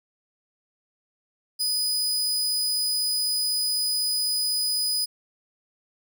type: tone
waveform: sawtooth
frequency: 4978 Hz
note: D#8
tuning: in tune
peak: -20 dBFS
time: 1.59-5.06 s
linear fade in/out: 20 ms
effects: none